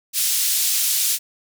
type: band-pass noise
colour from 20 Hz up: white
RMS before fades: -20 dBFS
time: 0.13-1.19 s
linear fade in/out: 50 ms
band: 3700 to 15000 Hz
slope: 12 dB/octave
effects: none